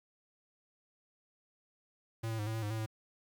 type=tone with pitch steps; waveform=square; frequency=113.1 / 111.9 / 104.7 / 110.9 / 112.4 / 104.1 / 111.1 / 109.7 Hz; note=A2 / A2 / G#2 / A2 / A2 / G#2 / A2 / A2; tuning=+48 / +30 / +15 / +14 / +37 / +5 / +17 / -5 cents; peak=-35 dBFS; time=2.23-2.862 s; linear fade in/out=10 ms; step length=79 ms; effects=11-bit